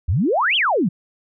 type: exponential two-way sweep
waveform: sine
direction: up then down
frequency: 69.3 to 3403 to 152.8 Hz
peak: -15 dBFS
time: 0.08-0.89 s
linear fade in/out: 10 ms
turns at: 0.56 s
effects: none